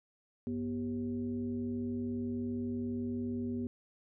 sine tone with frequency modulation, 243.3 Hz, B3, 26 cents flat, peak -33 dBFS, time 0.47-3.67 s, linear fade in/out 0 ms, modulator 148 Hz, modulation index 0.71, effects none

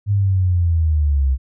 sine linear sweep, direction down, 103.3 to 64 Hz, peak -13 dBFS, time 0.06-1.38 s, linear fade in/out 50 ms, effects none

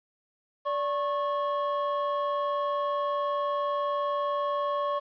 triangle tone pair together, 580.1 / 1095 Hz, D5 / C#6, -21 / -22 cents, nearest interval major seventh, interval 1099 cents, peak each -27 dBFS, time 0.65-5 s, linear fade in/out 20 ms, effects resampled to 11025 Hz + 10-bit

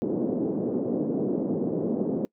pink band-pass noise, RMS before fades -27 dBFS, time 0.02-2.25 s, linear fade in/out 0 ms, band 200 to 460 Hz, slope 24 dB/octave, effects noise-tail reverb RT60 0.1 s tail -24 dB re dry

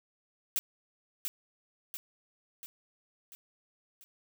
blue noise with echo, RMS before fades -30 dBFS, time 0.56-0.59 s, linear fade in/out 0 ms, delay 690 ms, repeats 5, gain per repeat -5 dB, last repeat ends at 4.04 s, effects none

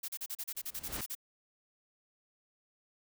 blue noise bursts, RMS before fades -39 dBFS, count 13, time 0.03-1.152 s, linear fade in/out 10 ms, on 54 ms, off 35 ms
pink noise with exponential growth, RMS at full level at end -37 dBFS, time 0.55-1.01 s, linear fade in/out 1 ms, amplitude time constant 100 ms
effects none

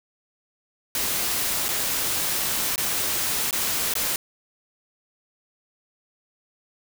white noise with dropouts, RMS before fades -25 dBFS, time 0.95-4.16 s, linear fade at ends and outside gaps 1 ms, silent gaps 1.683-1.688 / 2.758-2.779 / 3.509-3.528 / 3.938-3.953 s, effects none

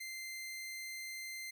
sawtooth tone, 2083 Hz, C7, 8 cents flat, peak -39 dBFS, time 0-1.51 s, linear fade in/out 10 ms, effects none

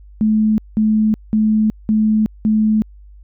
sine tone bursts, 216.1 Hz, A3, 31 cents flat, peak -11 dBFS, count 5, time 0.21-2.82 s, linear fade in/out 0 ms, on 370 ms, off 190 ms, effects added 50 Hz sine -38 dBFS peak until 3.23 s

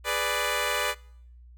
10% pulse chord, G# diminished, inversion none, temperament equal, 415.3 / 493.9 / 587.3 Hz, G#4 / B4 / D5, 0 / 0 / 0 cents, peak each -25 / -21 / -20 dBFS, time 0.04-0.95 s, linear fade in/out 50 ms, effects noise-tail reverb RT60 0.7 s tail -24 dB re dry + added 60 Hz sine -47 dBFS peak until 1.57 s

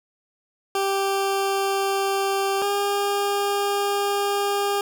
20% pulse tone pair in turn, 392 / 403.5 Hz, G4 / G#4, 0 / -50 cents, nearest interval minor second, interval 50 cents, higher second, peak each -16 dBFS, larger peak neither, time 0.75-2.62 / 2.62-4.81 s, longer second, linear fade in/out 2 ms, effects none

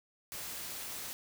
white noise, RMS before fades -42 dBFS, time 0.32-1.13 s, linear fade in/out 0 ms, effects none

